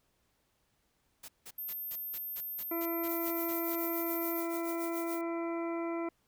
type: noise bursts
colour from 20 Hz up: white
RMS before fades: -47 dBFS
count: 12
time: 1.23-3.76 s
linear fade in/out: 10 ms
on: 55 ms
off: 170 ms
type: tone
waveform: sine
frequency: 13290 Hz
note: G#9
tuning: in tune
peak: -37 dBFS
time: 1.58-4.4 s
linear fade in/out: 5 ms
type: harmonic tone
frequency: 335.7 Hz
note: E4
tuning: 32 cents sharp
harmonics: 1 / 2 / 3 / 4 / 6 / 7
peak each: -34 / -40 / -44 / -46 / -50 / -51 dBFS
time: 2.71-6.09 s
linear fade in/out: 5 ms
type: noise with tremolo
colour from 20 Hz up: violet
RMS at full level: -41 dBFS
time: 3.09-5.21 s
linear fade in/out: 0 ms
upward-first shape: triangle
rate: 7 Hz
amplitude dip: 80%
effects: pink hiss -75 dBFS RMS until 6.27 s